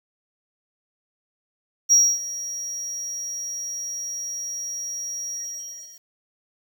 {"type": "tone with ADSR envelope", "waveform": "triangle", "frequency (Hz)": 5670, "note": "F8", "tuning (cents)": 25, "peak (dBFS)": -9, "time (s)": [1.89, 6.04], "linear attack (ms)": 34, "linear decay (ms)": 260, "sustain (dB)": -18, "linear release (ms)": 690, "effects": ["tanh soft clip ceiling -6 dBFS", "8-bit"]}